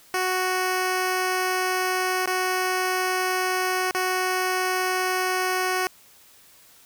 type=tone with dropouts; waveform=10% pulse; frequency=369.9 Hz; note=F#4; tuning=in tune; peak=-14 dBFS; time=0.14-5.87 s; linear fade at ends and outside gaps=1 ms; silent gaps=2.259-2.274 / 3.91-3.948 s; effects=white hiss -53 dBFS RMS until 6.85 s